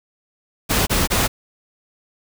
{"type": "noise bursts", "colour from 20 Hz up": "pink", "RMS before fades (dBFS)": -18, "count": 3, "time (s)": [0.69, 1.28], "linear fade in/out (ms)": 20, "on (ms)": 180, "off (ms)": 25, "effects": []}